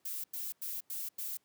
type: noise bursts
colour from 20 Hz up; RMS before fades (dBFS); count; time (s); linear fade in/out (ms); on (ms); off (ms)
violet; -39; 5; 0.05-1.372; 5; 190; 93
effects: pink hiss -75 dBFS RMS until 1.44 s + high-pass 150 Hz 12 dB/octave